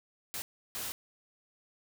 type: noise bursts at uneven times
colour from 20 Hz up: white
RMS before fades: -38 dBFS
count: 2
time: 0.34-0.42 / 0.75-0.92 s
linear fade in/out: 0 ms
effects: none